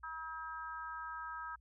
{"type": "harmonic tone", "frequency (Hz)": 320, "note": "D#4", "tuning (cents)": 49, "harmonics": [3, 4, 5], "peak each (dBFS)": [-47, -44, -47], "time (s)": [0.03, 1.56], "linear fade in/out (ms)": 10, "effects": ["added 60 Hz sine -62 dBFS peak until 1.6 s"]}